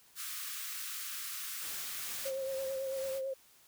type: high-pass noise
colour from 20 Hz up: white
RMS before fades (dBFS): -41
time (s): 0.15-2.32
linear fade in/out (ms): 50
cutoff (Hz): 1100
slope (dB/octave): 96
type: noise with tremolo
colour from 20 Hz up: white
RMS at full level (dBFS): -46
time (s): 1.59-3.22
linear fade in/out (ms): 50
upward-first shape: sine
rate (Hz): 2.2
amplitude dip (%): 45
type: tone with vibrato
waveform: sine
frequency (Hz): 535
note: C5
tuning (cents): +38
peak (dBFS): -34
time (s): 2.25-3.34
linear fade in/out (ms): 10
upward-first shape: triangle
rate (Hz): 9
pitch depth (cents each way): 37
effects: white hiss -63 dBFS RMS until 3.67 s